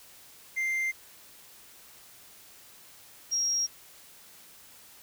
triangle / sine tone pair in turn, 2093 / 5614 Hz, C7 / F8, 0 / +8 cents, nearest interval octave + perfect fourth, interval 1708 cents, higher second, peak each -25 dBFS, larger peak neither, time 0.56-0.92 / 3.31-3.67 s, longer neither, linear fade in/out 20 ms, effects white hiss -53 dBFS RMS until 5.02 s

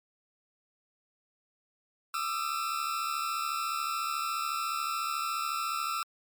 40% pulse tone cluster, 1195 / 1266 / 1340 Hz, D6 / D#6 / E6, +30 / +30 / +28 cents, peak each -37 / -37 / -31 dBFS, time 2.14-6.03 s, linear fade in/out 2 ms, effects MP3 96 kbps

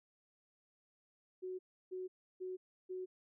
sine tone bursts, 370 Hz, F#4, in tune, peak -40 dBFS, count 4, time 1.42-3.06 s, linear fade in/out 20 ms, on 170 ms, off 320 ms, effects none

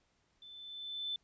sine tone with level ramp, 3523 Hz, A7, 1 cent sharp, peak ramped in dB -51 to -34 dBFS, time 0.42-1.16 s, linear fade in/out 2 ms, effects pink hiss -75 dBFS RMS until 1.23 s + resampled to 16000 Hz

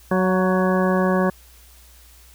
harmonic tone with a mistuned harmonic, 186 Hz, F#3, 9 cents sharp, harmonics 1 / 2 / 3 / 4 / 5 / 6 / 8 / 9, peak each -19 / -23 / -23 / -29 / -30 / -27 / -33 / -30 dBFS, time 0.11-1.3 s, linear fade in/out 5 ms, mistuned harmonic 4, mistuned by -30 cents, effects added 60 Hz sine -48 dBFS peak until 2.34 s + white hiss -51 dBFS RMS until 2.34 s

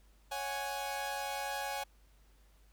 sawtooth chord, C# suspended fourth, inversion none, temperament equal, 554.4 / 740 / 830.6 Hz, C#5 / F#5 / G#5, 0 / 0 / 0 cents, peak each -39 / -39 / -34 dBFS, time 0.31-1.84 s, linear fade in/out 10 ms, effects added 50 Hz sine -61 dBFS peak until 2.72 s + pink hiss -70 dBFS RMS until 2.72 s

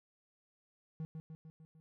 triangle tone with echo, 158.9 Hz, D#3, 37 cents sharp, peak -36 dBFS, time 1-1.05 s, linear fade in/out 0 ms, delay 150 ms, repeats 5, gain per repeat -4 dB, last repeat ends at 1.8 s, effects none

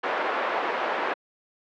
pink band-pass noise, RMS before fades -27 dBFS, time 0.03-1.14 s, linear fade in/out 10 ms, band 490 to 1700 Hz, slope 12 dB/octave, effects high-pass 300 Hz 12 dB/octave + low-pass 4000 Hz 12 dB/octave

